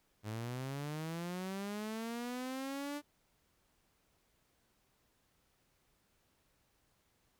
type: linear sweep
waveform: sawtooth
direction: up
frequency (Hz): 103.83 to 294.7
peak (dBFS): -35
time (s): 0.23-3.02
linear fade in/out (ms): 50
effects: pink hiss -75 dBFS RMS until 7.39 s